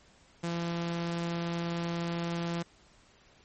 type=tone; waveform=sawtooth; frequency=170 Hz; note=F3; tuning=46 cents flat; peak=-27 dBFS; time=0.43-2.63 s; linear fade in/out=10 ms; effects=pink hiss -61 dBFS RMS until 3.44 s + MP3 32 kbps